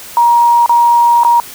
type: tone with dropouts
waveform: sine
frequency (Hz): 946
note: A#5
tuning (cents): +25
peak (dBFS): -5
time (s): 0.17-1.4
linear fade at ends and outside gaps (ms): 1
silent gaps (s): 0.661-0.694 / 1.235-1.248
effects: white hiss -31 dBFS RMS until 1.54 s